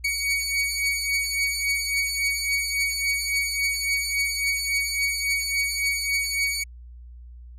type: beating tone pair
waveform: sawtooth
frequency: 2244 / 2247.6 Hz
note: C#7 / C#7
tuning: +21 / +23 cents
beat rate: 3.6 Hz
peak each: -25 / -21 dBFS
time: 0.04-6.64 s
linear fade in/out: 10 ms
effects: added 60 Hz sine -40 dBFS peak until 7.58 s + resampled to 32000 Hz